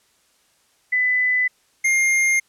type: tone pair in turn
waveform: sine / square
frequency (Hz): 2001 / 2120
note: B6 / C7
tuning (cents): +22 / +22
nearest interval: minor second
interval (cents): 100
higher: second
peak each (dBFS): -16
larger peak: neither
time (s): 0.92-1.48 / 1.84-2.4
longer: neither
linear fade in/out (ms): 10
effects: white hiss -61 dBFS RMS until 2.48 s + low-pass 10000 Hz 12 dB/octave